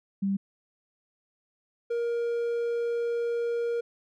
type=tone pair in turn; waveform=sine / triangle; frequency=196.4 / 470.4 Hz; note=G3 / A#4; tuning=+4 / +16 cents; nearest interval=octave + minor third; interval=1512 cents; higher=second; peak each=-24 dBFS; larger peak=neither; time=0.22-0.37 / 1.9-3.81 s; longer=second; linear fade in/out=10 ms; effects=none